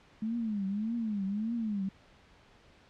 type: tone with vibrato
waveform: sine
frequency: 213.1 Hz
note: G#3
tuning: 45 cents sharp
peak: -30 dBFS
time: 0.22-1.89 s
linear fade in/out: 5 ms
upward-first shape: triangle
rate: 1.7 Hz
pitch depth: 200 cents each way
effects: pink hiss -60 dBFS RMS until 2.89 s + low-pass 4000 Hz 12 dB/octave